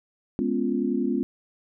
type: chord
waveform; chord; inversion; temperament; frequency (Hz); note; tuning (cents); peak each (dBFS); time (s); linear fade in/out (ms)
sine; C# dominant seventh; second; equal; 207.7 / 246.9 / 277.2 / 349.2; G#3 / B3 / C#4 / E#4; 0 / 0 / 0 / 0; -29 / -26 / -28 / -29; 0.39-1.23; 0
effects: none